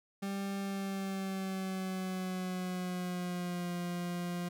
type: tone with pitch glide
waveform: 40% pulse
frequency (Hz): 197.1 to 175.6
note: G3 to F3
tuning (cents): +10 to +10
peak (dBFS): -34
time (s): 0.22-4.49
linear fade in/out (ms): 10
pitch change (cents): -200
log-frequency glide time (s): 0.59-3.73
effects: none